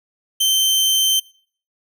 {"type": "tone", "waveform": "sawtooth", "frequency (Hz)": 3106, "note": "G7", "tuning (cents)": -17, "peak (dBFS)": -11, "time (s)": [0.4, 1.2], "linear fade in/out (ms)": 10, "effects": ["noise-tail reverb RT60 0.5 s tail -23 dB re dry"]}